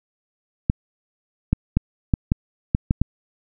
clicks, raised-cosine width 5 ms, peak -4 dBFS, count 8, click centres 0.699 / 1.53 / 1.77 / 2.138 / 2.319 / 2.749 / 2.909 / 3.016 s, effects none

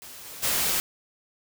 white noise with level steps, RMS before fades -43 / -41 / -25 dBFS, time 0.02-0.8 s, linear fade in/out 0 ms, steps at 0.24 / 0.42 s, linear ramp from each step 20 ms, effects none

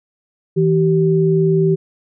sine tone pair together, 162.04 / 385.4 Hz, E3 / G4, -29 / -29 cents, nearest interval octave + minor third, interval 1500 cents, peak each -14 dBFS, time 0.56-1.76 s, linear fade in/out 20 ms, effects none

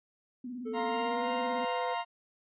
sine tone with vibrato, 246.9 Hz, B3, in tune, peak -37 dBFS, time 0.44-1.65 s, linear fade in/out 5 ms, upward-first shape square, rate 18 Hz, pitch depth 63 cents each way
triangle tone with pitch glide, 440 to 502.5 Hz, A4 to B4, 0 to +30 cents, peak -33 dBFS, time 0.65-1.95 s, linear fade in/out 20 ms, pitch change +230 cents, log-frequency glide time 0.87-1.31 s
40% pulse chord, F suspended fourth, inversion none, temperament equal with one note detuned, 698.5 / 932.3 / 1055.6 Hz, F5 / Bb5 / C6, 0 / 0 / +15 cents, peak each -34 / -34 / -38 dBFS, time 0.73-2.05 s, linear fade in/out 50 ms
effects resampled to 8000 Hz

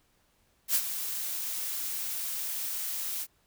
blue noise with ADSR envelope, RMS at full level -24 dBFS, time 0.68-3.27 s, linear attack 69 ms, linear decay 59 ms, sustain -10 dB, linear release 52 ms, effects pink hiss -69 dBFS RMS until 3.46 s

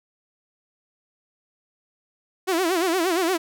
sawtooth tone with vibrato, 352.6 Hz, F4, 17 cents sharp, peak -16 dBFS, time 2.47-3.38 s, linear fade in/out 20 ms, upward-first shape sine, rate 8.6 Hz, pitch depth 150 cents each way, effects none

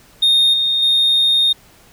sine tone with level steps, 3684 Hz, A#7, 21 cents flat, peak -7 / -13 / -9 dBFS, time 0.22-1.53 s, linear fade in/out 10 ms, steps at 0.53 / 0.82 s, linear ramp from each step 10 ms, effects tanh soft clip ceiling -9 dBFS + pink hiss -48 dBFS RMS until 1.92 s

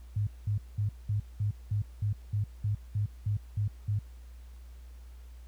sine tone bursts, 103.83 Hz, G#2, in tune, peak -26 dBFS, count 13, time 0.16-3.99 s, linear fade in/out 5 ms, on 110 ms, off 200 ms, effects added 60 Hz sine -45 dBFS peak until 5.47 s + pink hiss -64 dBFS RMS until 5.47 s

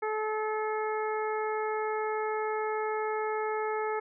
harmonic tone, 431.7 Hz, A4, 33 cents flat, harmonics 1 / 2 / 3 / 4 / 5, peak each -31 / -34 / -37 / -42 / -42 dBFS, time 0.02-4 s, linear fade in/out 10 ms, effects none

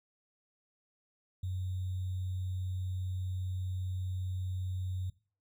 sine tone with sample-and-hold, 92.5 Hz, F#2, in tune, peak -33 dBFS, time 1.43-5.1 s, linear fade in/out 5 ms, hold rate 3675 Hz, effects noise-tail reverb RT60 0.4 s tail -20 dB re dry

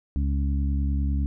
harmonic tone, 70 Hz, C#2, 18 cents sharp, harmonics 1 / 2 / 3 / 4, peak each -22 / -33 / -33 / -35 dBFS, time 0.16-1.26 s, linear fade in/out 0 ms, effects none

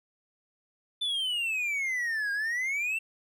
triangle exponential two-way sweep, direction down then up, 3545 to 1610 to 2716 Hz, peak -26 dBFS, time 1.01-2.99 s, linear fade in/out 10 ms, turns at 2.32 s, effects none

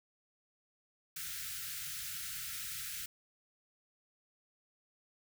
white band-stop noise, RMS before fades -42 dBFS, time 1.16-3.06 s, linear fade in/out 5 ms, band 170 to 1300 Hz, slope 96 dB/octave, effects none

